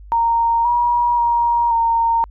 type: tone with pitch steps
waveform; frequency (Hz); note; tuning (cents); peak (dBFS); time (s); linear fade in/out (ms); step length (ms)
sine; 927 / 958 / 944 / 921; A#5 / A#5 / A#5 / A#5; -10 / +47 / +22 / -21; -13; 0.12-2.24; 0; 530
effects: added 50 Hz sine -36 dBFS peak until 2.3 s